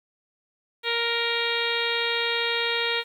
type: harmonic tone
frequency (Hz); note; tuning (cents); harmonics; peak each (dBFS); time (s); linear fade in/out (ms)
467.6; A#4; +5; 1 / 2 / 3 / 4 / 5 / 6 / 7 / 8 / 9; -30 / -34 / -33 / -31 / -30 / -34 / -32 / -31 / -36; 0.83-3.04; 50
effects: 9-bit